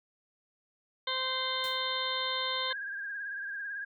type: harmonic tone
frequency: 519 Hz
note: C5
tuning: 14 cents flat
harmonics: 1 / 2 / 3 / 4 / 6 / 7 / 8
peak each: -40 / -36 / -40 / -39 / -38 / -35 / -40 dBFS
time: 1.07-2.73 s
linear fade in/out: 5 ms
type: noise with exponential decay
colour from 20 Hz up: white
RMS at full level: -44 dBFS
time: 1.64-1.87 s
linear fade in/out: 0 ms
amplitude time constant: 48 ms
type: tone with vibrato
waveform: sine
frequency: 1620 Hz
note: G#6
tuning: 43 cents flat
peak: -35 dBFS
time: 2.7-3.85 s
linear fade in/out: 10 ms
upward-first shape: sine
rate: 18 Hz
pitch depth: 56 cents each way
effects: none

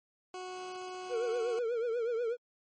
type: tone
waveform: 20% pulse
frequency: 367.9 Hz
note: F#4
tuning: 10 cents flat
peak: -35 dBFS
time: 0.34-1.59 s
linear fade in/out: 2 ms
type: tone with vibrato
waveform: triangle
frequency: 467.8 Hz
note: A#4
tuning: 6 cents sharp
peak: -28 dBFS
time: 1.09-2.37 s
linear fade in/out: 50 ms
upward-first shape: triangle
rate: 8.2 Hz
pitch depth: 110 cents each way
effects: MP3 32 kbps

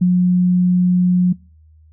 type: tone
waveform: sine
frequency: 180 Hz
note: F#3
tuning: 47 cents flat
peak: -10 dBFS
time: 0.01-1.33 s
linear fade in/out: 10 ms
effects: noise-tail reverb RT60 0.4 s tail -25 dB re dry + added 78 Hz sine -45 dBFS peak until 1.92 s

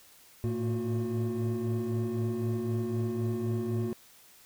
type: tone cluster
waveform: triangle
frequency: 109.8 / 113.7 / 227.4 / 361.2 Hz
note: A2 / A#2 / A#3 / F#4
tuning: -3 / -43 / -43 / -42 cents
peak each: -31 dBFS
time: 0.44-3.93 s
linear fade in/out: 0 ms
effects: tanh soft clip ceiling -22 dBFS + white hiss -57 dBFS RMS until 4.45 s

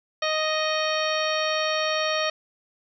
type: harmonic tone with a mistuned harmonic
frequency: 622.3 Hz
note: D#5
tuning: in tune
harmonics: 1 / 2 / 3 / 4 / 5 / 6 / 7 / 9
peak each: -26 / -29 / -31 / -32 / -33 / -34 / -34 / -36 dBFS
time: 0.22-2.3 s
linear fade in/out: 5 ms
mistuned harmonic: 7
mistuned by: +17 cents
effects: none

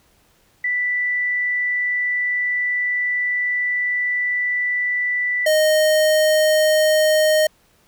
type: tone pair in turn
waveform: sine / square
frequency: 1975.5 / 619.4 Hz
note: B6 / D#5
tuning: 0 / -8 cents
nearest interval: octave + minor sixth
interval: 2008 cents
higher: first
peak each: -18 / -14 dBFS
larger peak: second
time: 0.64-5.46 / 5.46-7.47 s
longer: first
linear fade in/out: 5 ms
effects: pink hiss -58 dBFS RMS until 7.87 s

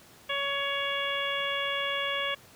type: harmonic tone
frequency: 560 Hz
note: C#5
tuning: 18 cents sharp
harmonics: 1 / 2 / 3 / 4 / 5 / 6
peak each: -35 / -35 / -35 / -35 / -35 / -35 dBFS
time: 0.29-2.35 s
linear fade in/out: 10 ms
effects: pink hiss -54 dBFS RMS until 2.55 s + high-pass 80 Hz 12 dB/octave

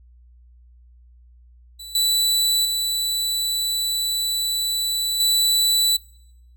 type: tone with level steps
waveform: sawtooth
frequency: 3966 Hz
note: B7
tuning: 7 cents sharp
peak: -32 / -14 / -18 / -13 dBFS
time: 1.79-5.97 s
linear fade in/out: 10 ms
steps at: 1.95 / 2.65 / 5.2 s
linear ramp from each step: 2 ms
effects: noise-tail reverb RT60 0.9 s tail -24 dB re dry + added 60 Hz sine -47 dBFS peak until 6.56 s

